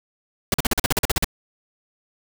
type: noise bursts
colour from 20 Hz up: pink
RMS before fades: -19 dBFS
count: 12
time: 0.52-1.245 s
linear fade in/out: 2 ms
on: 21 ms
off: 43 ms
effects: none